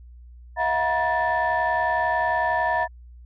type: tone cluster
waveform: sine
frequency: 647 / 718 / 956 / 1764 Hz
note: E5 / F5 / A#5 / A6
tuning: -32 / +48 / +43 / +4 cents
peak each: -26 / -25 / -23 / -25 dBFS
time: 0.56-2.88 s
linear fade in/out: 50 ms
effects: tanh soft clip ceiling -13 dBFS + added 60 Hz sine -42 dBFS peak until 3.25 s